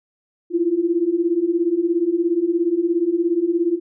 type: beating tone pair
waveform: sine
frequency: 329.6 / 346.6 Hz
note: E4 / F4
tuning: 0 / -13 cents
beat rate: 17 Hz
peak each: -21 / -18 dBFS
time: 0.5-3.8 s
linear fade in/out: 50 ms
effects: none